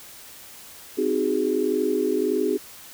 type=chord; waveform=sine; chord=Ab dominant seventh; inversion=first; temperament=just; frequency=259.6 / 311.5 / 373.8 / 415.3 Hz; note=C4 / Eb4 / Gb4 / Ab4; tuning=-13 / +2 / +18 / 0 cents; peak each=-28 / -27 / -25 / -24 dBFS; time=0.97-2.58 s; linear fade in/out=20 ms; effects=white hiss -44 dBFS RMS until 2.93 s